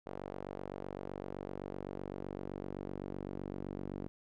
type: tone with band-pass filter sweep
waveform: sawtooth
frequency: 47.83 Hz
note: G1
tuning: 42 cents flat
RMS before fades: -43 dBFS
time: 0.06-4.08 s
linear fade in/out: 0 ms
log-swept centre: 560 to 300 Hz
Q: 1.2
effects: none